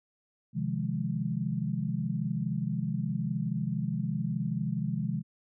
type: chord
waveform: sine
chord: F minor seventh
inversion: second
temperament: equal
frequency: 130.81 / 155.56 / 174.61 / 207.7 Hz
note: C3 / Eb3 / F3 / Ab3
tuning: 0 / 0 / 0 / 0 cents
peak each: -34 dBFS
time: 0.53-5.23 s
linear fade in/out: 50 ms
effects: none